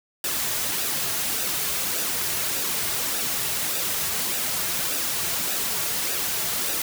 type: noise with flanger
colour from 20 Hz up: white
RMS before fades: -26 dBFS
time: 0.24-6.82 s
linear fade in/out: 2 ms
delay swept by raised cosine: 0.92 to 4.02 ms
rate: 1.7 Hz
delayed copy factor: -0.5
effects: none